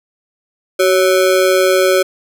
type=ring-modulated tone; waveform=square; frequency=466.2 Hz; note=A#4; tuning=in tune; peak=-7 dBFS; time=0.79-2.03 s; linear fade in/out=10 ms; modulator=89.6 Hz; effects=none